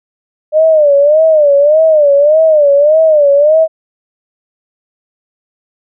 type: tone with vibrato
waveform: sine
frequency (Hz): 601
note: D5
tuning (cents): +40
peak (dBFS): -4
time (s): 0.52-3.68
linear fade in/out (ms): 50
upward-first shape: sine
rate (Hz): 1.7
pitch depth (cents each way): 120
effects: none